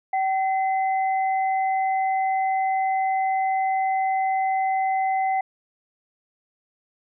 sine tone pair together, 766 / 2045 Hz, G5 / C7, -40 / -40 cents, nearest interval octave + perfect fourth, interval 1700 cents, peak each -20 / -32 dBFS, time 0.13-5.41 s, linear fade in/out 5 ms, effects none

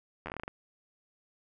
slowing click train, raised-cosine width 0.5 ms, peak -23 dBFS, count 10, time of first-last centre 0.26-0.479 s, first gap 11 ms, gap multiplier 1.19, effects none

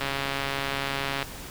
click train, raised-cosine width 0.3 ms, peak -12 dBFS, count 169, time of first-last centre 0.01-1.227 s, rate 138 Hz, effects pink hiss -40 dBFS RMS until 1.5 s

